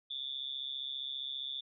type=tone with amplitude modulation; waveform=sine; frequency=3520 Hz; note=A7; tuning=in tune; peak=-33 dBFS; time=0.1-1.61 s; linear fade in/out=10 ms; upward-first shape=sine; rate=135 Hz; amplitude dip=95%; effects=none